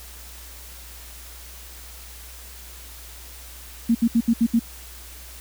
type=tone bursts; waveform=sine; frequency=231.2 Hz; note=A#3; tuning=14 cents flat; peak=-14 dBFS; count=6; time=3.89-4.595 s; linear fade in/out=10 ms; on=60 ms; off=69 ms; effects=added 60 Hz sine -42 dBFS peak until 5.4 s + white hiss -43 dBFS RMS until 5.4 s